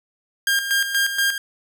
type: tone with tremolo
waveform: sawtooth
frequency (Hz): 1608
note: G6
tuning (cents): +44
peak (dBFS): -13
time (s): 0.47-1.38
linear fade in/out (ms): 2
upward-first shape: square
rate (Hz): 4.2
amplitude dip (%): 60
effects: none